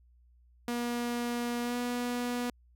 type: tone with pitch glide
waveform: sawtooth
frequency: 239.6 to 243.6 Hz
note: A#3 to B3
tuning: +48 to -24 cents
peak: -27 dBFS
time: 0.68-2.5 s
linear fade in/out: 2 ms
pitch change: +28 cents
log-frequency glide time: 1.62-1.76 s
effects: added 60 Hz sine -59 dBFS peak until 2.75 s